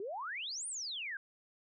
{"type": "exponential two-way sweep", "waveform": "sine", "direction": "up then down", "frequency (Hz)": [370, 9530, 1536], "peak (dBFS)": -38, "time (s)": [0, 1.17], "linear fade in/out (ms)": 2, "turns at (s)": 0.67, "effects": []}